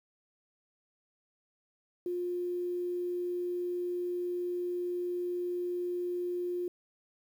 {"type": "tone", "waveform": "sine", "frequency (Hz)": 354.7, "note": "F4", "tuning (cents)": 27, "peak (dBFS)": -31, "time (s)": [2.06, 6.68], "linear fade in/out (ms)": 2, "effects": ["10-bit"]}